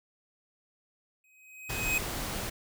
square tone with exponential growth, 2525 Hz, D#7, 25 cents sharp, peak -25 dBFS, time 1.24-1.98 s, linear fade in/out 2 ms, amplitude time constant 160 ms
pink noise, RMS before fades -35 dBFS, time 1.69-2.5 s, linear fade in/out 10 ms
effects none

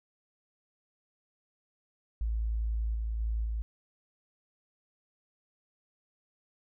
sine tone with level steps, 55.3 Hz, A1, 9 cents sharp, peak -28 / -30 / -28 / -30 dBFS, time 2.21-3.62 s, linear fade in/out 0 ms, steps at 2.94 / 3.19 / 3.44 s, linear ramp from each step 20 ms, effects none

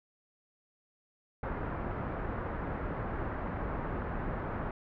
pink low-pass noise, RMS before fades -36 dBFS, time 1.43-4.71 s, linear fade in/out 2 ms, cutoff 1600 Hz, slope 24 dB/octave, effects none

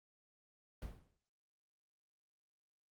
brown noise with exponential decay, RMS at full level -42 dBFS, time 0.82-1.17 s, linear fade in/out 2 ms, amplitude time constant 74 ms, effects noise-tail reverb RT60 0.7 s tail -26 dB re dry + Opus 32 kbps

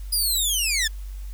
15% pulse linear sweep, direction down, 4978 to 1683 Hz, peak -14 dBFS, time 0.12-0.88 s, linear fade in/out 10 ms, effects added 48 Hz sine -31 dBFS peak until 1.33 s + white hiss -53 dBFS RMS until 1.33 s

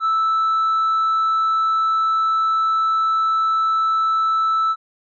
sine tone with tanh clipping, 1316 Hz, E6, 3 cents flat, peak -16 dBFS, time 0-4.76 s, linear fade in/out 50 ms, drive 1 dB, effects none

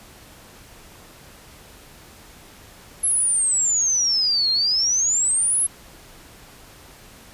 sine exponential two-way sweep, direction down then up, 11150 to 4173 to 11150 Hz, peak -17 dBFS, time 3.03-5.67 s, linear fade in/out 10 ms, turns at 4.51 s, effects pink hiss -46 dBFS RMS until 7.33 s + resampled to 32000 Hz

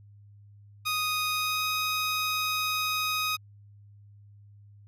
15% pulse tone with pitch glide, 1244.5 to 1254.6 Hz, D#6 to D#6, 0 to +14 cents, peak -20 dBFS, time 0.85-3.37 s, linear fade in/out 20 ms, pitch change +14 cents, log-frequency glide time 1.31-1.65 s, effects added 102 Hz sine -50 dBFS peak until 4.87 s

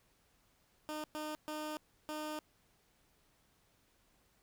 15% pulse tone bursts at uneven times, 305.6 Hz, D#4, 31 cents flat, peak -33 dBFS, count 4, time 0.89-1.04 / 1.15-1.35 / 1.48-1.77 / 2.09-2.39 s, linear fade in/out 0 ms, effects pink hiss -72 dBFS RMS until 4.42 s

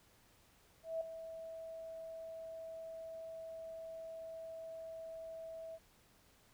sine tone with ADSR envelope, 652 Hz, E5, 19 cents flat, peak -34 dBFS, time 0.83-5.79 s, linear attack 180 ms, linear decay 4 ms, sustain -11 dB, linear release 44 ms, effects pink hiss -68 dBFS RMS until 6.53 s

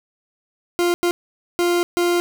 40% pulse tone bursts at uneven times, 349.2 Hz, F4, in tune, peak -15 dBFS, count 4, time 0.79-0.94 / 1.03-1.11 / 1.59-1.83 / 1.97-2.2 s, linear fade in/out 0 ms, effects none

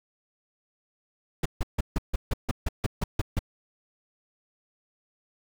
brown noise bursts, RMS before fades -24 dBFS, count 12, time 1.43-3.392 s, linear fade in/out 5 ms, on 26 ms, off 150 ms, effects none

